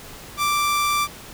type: tone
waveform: sawtooth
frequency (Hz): 1174.7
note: D6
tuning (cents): 0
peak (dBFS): -15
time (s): 0.37-1.08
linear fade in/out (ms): 50
effects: pink hiss -40 dBFS RMS until 1.33 s

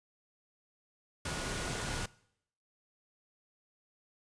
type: tone in noise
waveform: sine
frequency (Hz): 1448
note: F#6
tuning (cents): -38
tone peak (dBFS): -46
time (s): 1.25-2.06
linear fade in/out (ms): 5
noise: pink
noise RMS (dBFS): -37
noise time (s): 1.25-2.06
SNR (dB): -12
effects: noise-tail reverb RT60 0.7 s tail -21 dB re dry + resampled to 22050 Hz

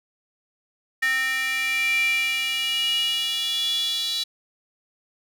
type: tone with high-pass filter sweep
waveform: square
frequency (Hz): 262.1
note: C4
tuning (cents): +3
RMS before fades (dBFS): -24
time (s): 1.02-4.24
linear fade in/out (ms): 10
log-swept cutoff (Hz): 1900 to 3800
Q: 9.5
effects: none

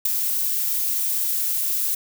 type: noise with ADSR envelope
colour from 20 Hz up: violet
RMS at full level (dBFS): -18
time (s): 0.05-1.95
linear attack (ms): 4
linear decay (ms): 14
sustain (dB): -5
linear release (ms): 5
effects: none

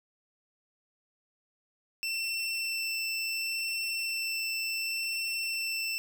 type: tone with vibrato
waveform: 25% pulse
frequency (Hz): 2682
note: E7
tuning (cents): +29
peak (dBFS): -27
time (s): 2.03-5.98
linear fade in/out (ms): 0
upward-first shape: sine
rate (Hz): 0.69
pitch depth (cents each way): 8
effects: none

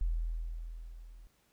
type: tone with level ramp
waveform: sine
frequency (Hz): 41.2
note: E1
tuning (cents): 0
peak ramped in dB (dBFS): -27 to -50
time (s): 0.01-1.27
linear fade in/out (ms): 0
effects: pink hiss -71 dBFS RMS until 1.52 s

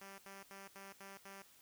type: tone bursts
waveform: 5% pulse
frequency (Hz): 196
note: G3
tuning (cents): 0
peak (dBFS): -40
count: 6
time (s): 0.01-1.42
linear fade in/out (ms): 2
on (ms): 170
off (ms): 78
effects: white hiss -65 dBFS RMS until 1.61 s

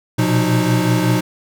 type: tone cluster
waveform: square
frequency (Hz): 119.4 / 124.8 / 178.2 / 309.3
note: A#2 / B2 / F3 / D#4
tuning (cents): +42 / +19 / +35 / -10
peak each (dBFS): -20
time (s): 0.18-1.21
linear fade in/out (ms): 10
effects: none

